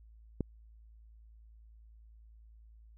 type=click; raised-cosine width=3 ms; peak=-19 dBFS; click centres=0.407 s; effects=added 55 Hz sine -54 dBFS peak until 2.97 s